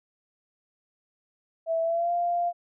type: tone with pitch glide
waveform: sine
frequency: 657 to 696.1 Hz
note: E5 to F5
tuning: -6 to -6 cents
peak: -23 dBFS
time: 1.66-2.53 s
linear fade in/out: 50 ms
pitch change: +100 cents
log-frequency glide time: 1.82-2.12 s
effects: none